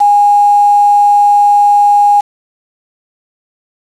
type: tone with quantisation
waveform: sine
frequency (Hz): 820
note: G#5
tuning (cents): -22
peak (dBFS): -4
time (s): 0-2.21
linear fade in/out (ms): 10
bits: 4
effects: low-pass 8000 Hz 12 dB/octave